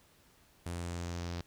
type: tone with low-pass filter sweep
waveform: sawtooth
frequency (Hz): 86.5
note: F2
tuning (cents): -16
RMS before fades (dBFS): -39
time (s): 0.66-1.41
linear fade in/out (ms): 0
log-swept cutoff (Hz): 10000 to 5000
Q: 2.4
effects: pink hiss -65 dBFS RMS until 1.46 s